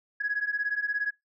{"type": "beating tone pair", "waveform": "sine", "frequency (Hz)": [1661.2, 1678.2], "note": ["G#6", "G#6"], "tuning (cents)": [0, 18], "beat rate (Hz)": 17, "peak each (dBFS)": [-30, -28], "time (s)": [0.2, 1.11], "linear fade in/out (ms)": 10, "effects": ["noise-tail reverb RT60 0.2 s tail -26 dB re dry", "tanh soft clip ceiling -19 dBFS"]}